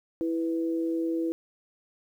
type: tone pair together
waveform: sine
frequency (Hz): 329.5 / 493.7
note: E4 / B4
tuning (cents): -1 / -1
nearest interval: perfect fifth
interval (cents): 700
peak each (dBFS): -26 / -34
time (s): 0.21-1.32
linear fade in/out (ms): 0
effects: 10-bit